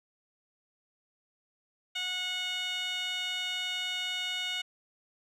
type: tone with band-pass filter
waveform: 15% pulse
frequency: 731 Hz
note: F#5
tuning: 21 cents flat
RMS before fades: -34 dBFS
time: 1.95-4.62 s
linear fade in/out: 10 ms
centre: 3400 Hz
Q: 2.7
effects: none